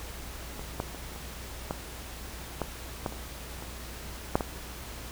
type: clicks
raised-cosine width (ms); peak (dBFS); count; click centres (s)
1; -24 / -15 / -27 / -27 / -16 / -15 / -15 / -28 / -27 / -8 / -16; 11; 0.594 / 0.801 / 0.947 / 1.161 / 1.709 / 2.617 / 3.062 / 3.124 / 3.624 / 4.355 / 4.408
effects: added 60 Hz sine -43 dBFS peak until 5.11 s + pink hiss -43 dBFS RMS until 5.11 s